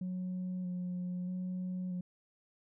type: tone with vibrato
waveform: sine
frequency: 181.4 Hz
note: F#3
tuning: 34 cents flat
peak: -33 dBFS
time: 0.01-2.01 s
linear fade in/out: 5 ms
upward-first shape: square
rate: 0.79 Hz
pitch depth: 16 cents each way
effects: tanh soft clip ceiling -33 dBFS